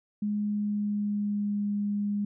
sine tone with pitch glide, 208 to 204.8 Hz, G#3 to G#3, +3 to -24 cents, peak -26 dBFS, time 0.22-2.25 s, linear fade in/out 5 ms, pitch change -27 cents, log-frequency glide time 0.42-1.67 s, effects none

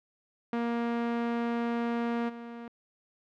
sawtooth tone with level steps, 235 Hz, A#3, 14 cents sharp, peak -24 / -36 dBFS, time 0.53-2.68 s, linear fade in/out 2 ms, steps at 2.28 s, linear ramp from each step 20 ms, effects low-pass 2000 Hz 12 dB/octave

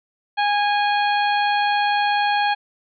harmonic tone with a mistuned harmonic, 823 Hz, G#5, 16 cents flat, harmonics 1 / 2 / 3 / 4 / 5, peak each -18 / -24 / -28 / -30 / -32 dBFS, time 0.37-2.55 s, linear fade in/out 20 ms, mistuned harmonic 5, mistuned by +54 cents, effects none

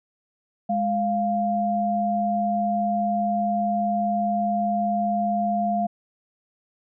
sine tone pair together, 207.7 / 697.2 Hz, G#3 / F5, 0 / -3 cents, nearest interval octave + major sixth, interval 2097 cents, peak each -25 / -22 dBFS, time 0.69-5.87 s, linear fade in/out 10 ms, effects none

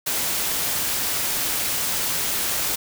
white noise, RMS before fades -24 dBFS, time 0.06-2.76 s, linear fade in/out 10 ms, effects none

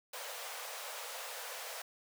pink high-pass noise, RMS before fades -44 dBFS, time 0.13-1.82 s, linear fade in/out 5 ms, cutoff 460 Hz, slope 96 dB/octave, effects none

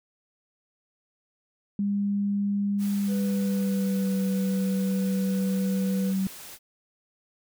sine tone with pitch glide, 201.7 to 191.26 Hz, G3 to G3, +50 to -42 cents, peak -23 dBFS, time 1.79-6.27 s, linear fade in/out 2 ms, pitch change -92 cents, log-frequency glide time 2.87-4.23 s
white noise, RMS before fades -43 dBFS, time 2.78-6.59 s, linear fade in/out 50 ms
triangle tone, 493.9 Hz, B4, in tune, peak -33 dBFS, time 3.07-6.14 s, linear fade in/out 50 ms
effects none

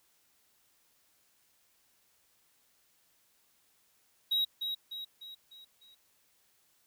triangle tone with echo, 3828 Hz, A#7, 45 cents sharp, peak -25 dBFS, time 4.31-4.45 s, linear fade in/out 10 ms, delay 300 ms, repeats 5, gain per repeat -6 dB, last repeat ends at 5.95 s, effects white hiss -70 dBFS RMS until 6.86 s

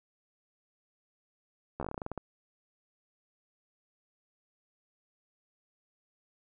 slowing click train, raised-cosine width 1 ms, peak -22 dBFS, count 13, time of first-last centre 1.8-2.177 s, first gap 13 ms, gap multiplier 1.15, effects none

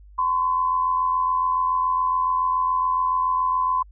sine tone pair together, 1021.6 / 1108.7 Hz, C6 / C#6, -42 / 0 cents, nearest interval minor second, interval 142 cents, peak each -19 / -29 dBFS, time 0.18-3.83 s, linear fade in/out 10 ms, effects added 50 Hz sine -44 dBFS peak until 3.91 s

